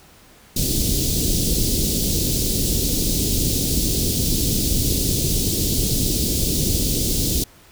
pink band-stop noise, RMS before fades -20 dBFS, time 0.56-7.44 s, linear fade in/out 5 ms, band 400 to 3900 Hz, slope 24 dB/octave, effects pink hiss -49 dBFS RMS until 7.71 s

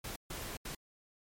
pink noise bursts at uneven times, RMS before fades -42 dBFS, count 3, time 0.04-0.16 / 0.3-0.57 / 0.65-0.75 s, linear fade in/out 5 ms, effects MP3 64 kbps

